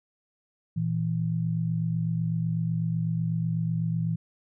sine tone pair together, 116.54 / 164.57 Hz, A#2 / E3, 0 / -3 cents, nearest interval tritone, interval 597 cents, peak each -29 / -26 dBFS, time 0.76-4.16 s, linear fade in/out 10 ms, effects none

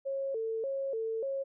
sine tone with vibrato, 493.9 Hz, B4, in tune, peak -31 dBFS, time 0.05-1.44 s, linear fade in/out 20 ms, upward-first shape square, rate 1.7 Hz, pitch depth 170 cents each way, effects none

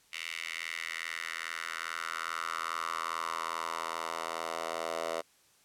10% pulse tone with high-pass filter sweep, 82.41 Hz, E2, in tune, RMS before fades -37 dBFS, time 0.12-5.22 s, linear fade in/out 20 ms, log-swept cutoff 2400 to 640 Hz, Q 3.4, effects white hiss -65 dBFS RMS until 5.64 s + low-pass 11000 Hz 12 dB/octave

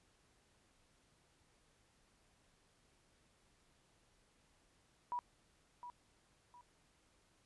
sine tone with echo, 973 Hz, B5, 26 cents flat, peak -37 dBFS, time 5.12-5.19 s, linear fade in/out 0 ms, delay 710 ms, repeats 2, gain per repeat -10 dB, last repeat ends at 6.61 s, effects pink hiss -73 dBFS RMS until 7.45 s + resampled to 24000 Hz

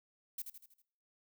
violet noise with echo, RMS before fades -40 dBFS, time 0.38-0.42 s, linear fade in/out 5 ms, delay 80 ms, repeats 5, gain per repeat -6 dB, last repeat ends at 0.82 s, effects noise-tail reverb RT60 0.6 s tail -20 dB re dry

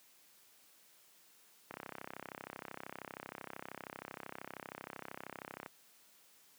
click train, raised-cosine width 0.5 ms, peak -28 dBFS, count 131, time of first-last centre 1.71-5.661 s, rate 32.9 Hz, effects white hiss -65 dBFS RMS until 6.58 s + high-pass 150 Hz 12 dB/octave

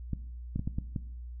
clicks, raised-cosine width 5 ms, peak -19 dBFS, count 6, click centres 0.133 / 0.56 / 0.594 / 0.675 / 0.785 / 0.962 s, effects noise-tail reverb RT60 0.7 s tail -17 dB re dry + added 60 Hz sine -39 dBFS peak until 1.4 s

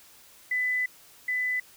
sine tone pair in turn, 2000 / 2000 Hz, B6 / B6, +21 / +21 cents, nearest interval unison, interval 0 cents, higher neither, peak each -24 / -25 dBFS, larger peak first, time 0.51-0.86 / 1.28-1.6 s, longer first, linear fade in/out 5 ms, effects white hiss -54 dBFS RMS until 1.76 s

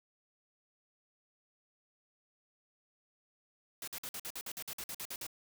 white noise bursts, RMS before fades -42 dBFS, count 14, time 3.82-5.267 s, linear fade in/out 2 ms, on 56 ms, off 51 ms, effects none

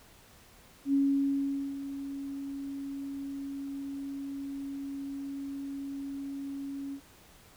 sine tone with ADSR envelope, 277.2 Hz, C#4, in tune, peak -22 dBFS, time 0.85-7.01 s, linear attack 84 ms, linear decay 810 ms, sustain -13 dB, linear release 76 ms, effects pink hiss -57 dBFS RMS until 7.56 s

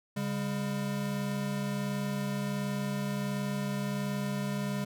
square tone pair together, 140.1 / 201.5 Hz, C#3 / G3, +19 / +48 cents, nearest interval tritone, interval 629 cents, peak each -36 / -33 dBFS, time 0.16-4.85 s, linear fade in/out 10 ms, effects none

